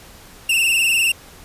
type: tone with vibrato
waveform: 45% pulse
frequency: 2703 Hz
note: E7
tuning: 43 cents sharp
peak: -14 dBFS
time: 0.49-1.12 s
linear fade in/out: 5 ms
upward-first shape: sine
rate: 20 Hz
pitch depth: 74 cents each way
effects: pink hiss -43 dBFS RMS until 1.44 s + resampled to 32000 Hz